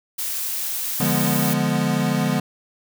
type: noise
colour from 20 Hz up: blue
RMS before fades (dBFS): -26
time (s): 0.18-1.54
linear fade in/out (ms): 10
type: chord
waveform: square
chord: D diminished seventh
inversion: none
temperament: equal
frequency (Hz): 146.83 / 174.61 / 207.7 / 246.9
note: D3 / F3 / Ab3 / Cb4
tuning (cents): 0 / 0 / 0 / 0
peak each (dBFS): -25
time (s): 1-2.4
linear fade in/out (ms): 5
effects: none